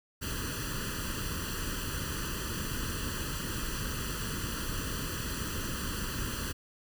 pink noise with comb filter, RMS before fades -35 dBFS, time 0.21-6.53 s, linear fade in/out 20 ms, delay 0.67 ms, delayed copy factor +0.9, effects none

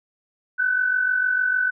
sine tone pair together, 1498 / 1544.6 Hz, F#6 / G6, +21 / -26 cents, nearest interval minor second, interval 53 cents, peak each -19 / -26 dBFS, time 0.58-1.71 s, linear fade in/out 20 ms, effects none

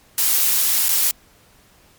blue noise with dropouts, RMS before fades -17 dBFS, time 0.18-1.11 s, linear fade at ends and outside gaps 1 ms, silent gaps 0.884-0.89 s, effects pink hiss -53 dBFS RMS until 1.98 s + MP3 96 kbps

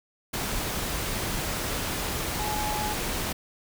sine tone in noise, 845 Hz, G#5, 30 cents sharp, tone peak -30 dBFS, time 2.39-2.94 s, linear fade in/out 10 ms, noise pink, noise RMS -30 dBFS, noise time 0.33-3.33 s, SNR -3 dB, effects none

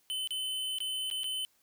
square tone with dropouts, 3042 Hz, F#7, 47 cents sharp, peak -33 dBFS, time 0.1-1.45 s, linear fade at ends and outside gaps 0 ms, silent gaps 0.274-0.307 / 0.785-0.804 / 1.101-1.112 / 1.234-1.242 s, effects white hiss -70 dBFS RMS until 1.62 s

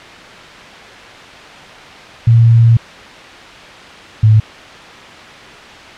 sine tone pair in turn, 115.5 / 108.75 Hz, A#2 / A2, -16 / -20 cents, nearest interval minor second, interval 104 cents, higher first, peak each -4 dBFS, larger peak neither, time 2.27-2.77 / 4.23-4.4 s, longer first, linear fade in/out 5 ms, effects white hiss -33 dBFS RMS until 5.97 s + low-pass 3000 Hz 12 dB/octave

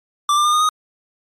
square tone with pitch steps, 1174 / 1191.8 / 1209.8 / 1228.1 / 1246.7 Hz, D6 / D6 / D#6 / D#6 / D#6, -1 / +25 / -49 / -23 / +3 cents, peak -14 dBFS, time 0.29-0.69 s, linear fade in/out 2 ms, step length 80 ms, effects low-pass 10000 Hz 12 dB/octave + Opus 48 kbps

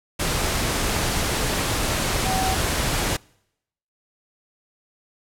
sine tone in noise, 758 Hz, F#5, 42 cents sharp, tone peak -24 dBFS, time 2.25-2.55 s, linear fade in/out 10 ms, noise pink, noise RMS -23 dBFS, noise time 0.19-3.17 s, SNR -4 dB, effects noise-tail reverb RT60 0.8 s tail -26 dB re dry + low-pass 12000 Hz 12 dB/octave

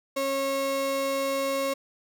35% pulse tone pair together, 273 / 546 Hz, C#4 / C#5, -26 / -26 cents, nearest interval octave, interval 1200 cents, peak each -32 / -25 dBFS, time 0.16-1.74 s, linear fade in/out 10 ms, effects none

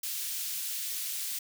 white high-pass noise, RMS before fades -35 dBFS, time 0.03-1.39 s, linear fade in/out 5 ms, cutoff 2900 Hz, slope 12 dB/octave, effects none

